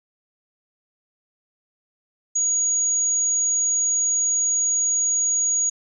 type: tone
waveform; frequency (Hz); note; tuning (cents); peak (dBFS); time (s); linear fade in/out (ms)
sine; 6730; G#8; +22; -18; 2.35-5.7; 10
effects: none